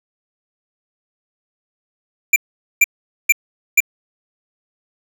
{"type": "tone bursts", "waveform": "square", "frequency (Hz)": 2362, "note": "D7", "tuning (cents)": 9, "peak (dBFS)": -8, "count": 4, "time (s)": [2.33, 3.804], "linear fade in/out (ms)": 5, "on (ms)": 31, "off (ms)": 450, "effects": []}